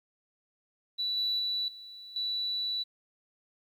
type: tone with level steps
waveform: sine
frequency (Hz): 3951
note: B7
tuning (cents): 0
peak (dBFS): -28 / -26 / -28 / -44 / -29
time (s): 0.98-2.84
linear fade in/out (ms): 20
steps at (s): 1.17 / 1.39 / 1.68 / 2.16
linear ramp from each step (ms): 2
effects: tanh soft clip ceiling -23 dBFS + 11-bit